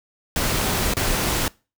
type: noise with dropouts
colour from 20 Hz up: pink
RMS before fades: -22 dBFS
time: 0.36-1.48 s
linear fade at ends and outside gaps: 1 ms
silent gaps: 0.937-0.968 s
effects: noise-tail reverb RT60 0.3 s tail -23 dB re dry